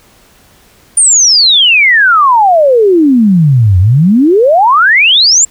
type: exponential two-way sweep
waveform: sine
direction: down then up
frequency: 9330 to 87.1 to 7610 Hz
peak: -3 dBFS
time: 0.97-5.45 s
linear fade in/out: 5 ms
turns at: 3.79 s
effects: pink hiss -44 dBFS RMS until 5.5 s